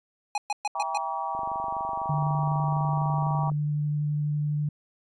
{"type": "tone bursts", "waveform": "square", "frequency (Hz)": 830.6, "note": "G#5", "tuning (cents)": 0, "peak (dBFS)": -25, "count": 5, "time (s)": [0.35, 0.975], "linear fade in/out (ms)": 2, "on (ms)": 29, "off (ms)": 120}
{"type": "chord", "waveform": "sine", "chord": "E diminished seventh", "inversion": "none", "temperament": "just", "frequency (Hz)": [659.3, 791.1, 949.3, 1139.2], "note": ["E5", "G5", "Bb5", "Db6"], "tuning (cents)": [0, 16, 31, 47], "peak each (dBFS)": [-38, -32, -32, -34], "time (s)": [0.75, 3.5], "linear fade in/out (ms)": 2}
{"type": "click train", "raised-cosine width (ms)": 2, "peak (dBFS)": -31, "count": 53, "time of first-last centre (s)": [1.35, 3.517], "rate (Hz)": 24}
{"type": "tone with vibrato", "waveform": "sine", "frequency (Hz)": 148.5, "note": "D3", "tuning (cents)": 20, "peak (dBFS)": -24, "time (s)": [2.09, 4.69], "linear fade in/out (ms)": 5, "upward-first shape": "sine", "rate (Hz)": 12, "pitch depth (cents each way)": 8}
{"effects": ["resampled to 22050 Hz"]}